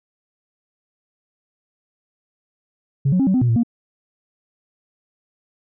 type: tone with pitch steps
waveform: sine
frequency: 137.5 / 182.8 / 269.5 / 189.5 / 255.7 / 121 / 114.8 / 235.3 Hz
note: C#3 / F#3 / C#4 / F#3 / C4 / B2 / A#2 / A#3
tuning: -14 / -21 / -49 / +42 / -40 / -35 / -26 / +16 cents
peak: -12 dBFS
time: 3.05-3.634 s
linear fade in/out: 10 ms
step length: 73 ms
effects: tanh soft clip ceiling -11 dBFS